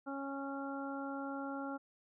harmonic tone, 275.7 Hz, C#4, 9 cents flat, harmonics 1 / 2 / 3 / 4 / 5, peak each -41 / -46 / -46 / -53 / -46 dBFS, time 0.06-1.78 s, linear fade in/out 20 ms, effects none

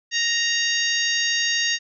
harmonic tone, 932.3 Hz, A#5, in tune, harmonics 2 / 3 / 4 / 5 / 6 / 7, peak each -24 / -26 / -27 / -28 / -29 / -29 dBFS, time 0.11-1.79 s, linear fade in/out 50 ms, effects none

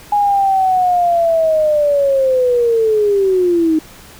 sine linear sweep, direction down, 830.6 to 310 Hz, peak -10 dBFS, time 0.12-3.79 s, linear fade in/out 5 ms, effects pink hiss -39 dBFS RMS until 4.19 s

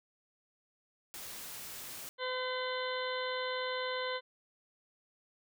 white noise, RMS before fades -45 dBFS, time 1.14-2.09 s, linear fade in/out 0 ms
harmonic tone, 509 Hz, C5, 48 cents flat, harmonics 1 / 2 / 3 / 4 / 6 / 7 / 8, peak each -37 / -40 / -42 / -43 / -45 / -45 / -46 dBFS, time 2.18-4.21 s, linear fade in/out 50 ms
effects none

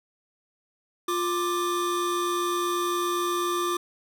square tone pair together, 351.3 / 1181.6 Hz, F4 / D6, +10 / +10 cents, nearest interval octave + major sixth, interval 2100 cents, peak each -28 dBFS, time 1.08-3.77 s, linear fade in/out 5 ms, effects none

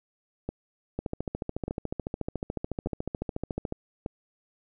two click trains, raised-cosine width 2 ms, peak -17 / -18 dBFS, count 39 / 4, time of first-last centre 0.99-3.724 / 0.49-4.061 s, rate 13.9 / 0.84 Hz, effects none

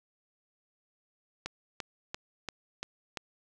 click train, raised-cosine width 0.2 ms, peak -18 dBFS, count 6, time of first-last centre 1.46-3.172 s, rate 2.92 Hz, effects none

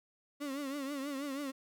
35% pulse tone with vibrato, 279 Hz, C#4, 11 cents sharp, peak -35 dBFS, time 0.4-1.52 s, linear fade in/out 20 ms, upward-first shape triangle, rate 6.2 Hz, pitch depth 110 cents each way, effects none

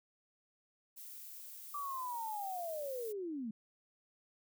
violet noise, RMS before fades -50 dBFS, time 0.96-3.13 s, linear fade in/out 20 ms
sine linear sweep, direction down, 1174.7 to 207.7 Hz, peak -38 dBFS, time 1.74-3.51 s, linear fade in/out 5 ms
effects none

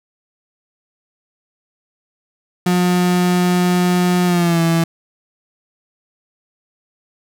35% pulse tone with pitch glide, 179 to 166.05 Hz, F3 to E3, +43 to +13 cents, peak -11 dBFS, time 2.66-4.84 s, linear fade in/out 5 ms, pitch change -130 cents, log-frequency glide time 4.25-4.61 s, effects none

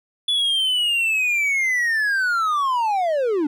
triangle linear sweep, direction down, 3450 to 277.2 Hz, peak -16 dBFS, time 0.28-3.47 s, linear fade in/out 5 ms, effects none

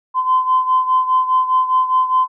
sine beating tone pair, 1026 / 1030.9 Hz, C6 / C6, -34 / -26 cents, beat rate 4.9 Hz, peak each -13 / -18 dBFS, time 0.14-2.28 s, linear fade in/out 50 ms, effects tanh soft clip ceiling -5 dBFS

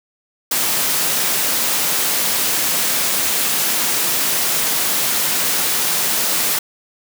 white high-pass noise, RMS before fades -18 dBFS, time 0.51-6.59 s, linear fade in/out 5 ms, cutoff 130 Hz, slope 24 dB/octave, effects none

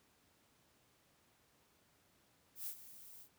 violet noise with ADSR envelope, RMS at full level -42 dBFS, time 2.55-3.29 s, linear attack 120 ms, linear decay 76 ms, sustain -14 dB, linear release 75 ms, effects pink hiss -72 dBFS RMS until 3.38 s + high-pass 80 Hz 12 dB/octave

